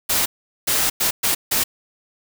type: noise bursts at uneven times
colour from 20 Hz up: white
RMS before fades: -19 dBFS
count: 5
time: 0.09-0.26 / 0.67-0.9 / 1-1.11 / 1.23-1.35 / 1.51-1.64 s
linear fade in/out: 10 ms
effects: none